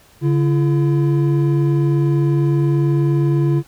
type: tone pair together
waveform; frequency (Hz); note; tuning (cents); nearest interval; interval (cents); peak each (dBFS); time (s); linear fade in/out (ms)
triangle; 142.4 / 338.7; C#3 / E4; +47 / +47; octave + minor third; 1500; -12 / -17; 0.21-3.63; 50
effects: pink hiss -50 dBFS RMS until 3.67 s